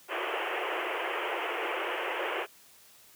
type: band-pass noise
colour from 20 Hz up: pink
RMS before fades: -33 dBFS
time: 0.08-2.47 s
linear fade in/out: 50 ms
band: 340 to 3100 Hz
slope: 96 dB/octave
effects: white hiss -57 dBFS RMS until 3.15 s + high-pass 60 Hz 12 dB/octave